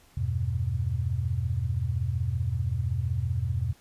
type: chord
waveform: sine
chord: E minor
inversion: none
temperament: equal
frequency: 82.41 / 98 / 123.47 Hz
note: E2 / G2 / B2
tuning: 0 / 0 / 0 cents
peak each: -30 / -30 / -29 dBFS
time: 0.17-3.73 s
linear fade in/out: 5 ms
effects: pink hiss -59 dBFS RMS until 3.8 s + resampled to 32000 Hz